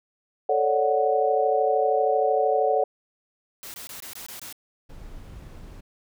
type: chord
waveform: sine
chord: D major seventh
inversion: second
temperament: equal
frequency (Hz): 440 / 554.4 / 587.3 / 740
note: A4 / C#5 / D5 / F#5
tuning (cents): 0 / 0 / 0 / 0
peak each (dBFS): -24 / -25 / -27 / -23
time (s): 0.49-2.84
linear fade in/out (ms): 5
type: noise bursts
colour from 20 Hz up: white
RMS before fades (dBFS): -39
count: 7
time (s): 3.63-4.526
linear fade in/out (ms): 0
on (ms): 110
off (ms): 21
type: noise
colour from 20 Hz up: brown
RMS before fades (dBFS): -41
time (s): 4.89-5.81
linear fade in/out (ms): 10
effects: none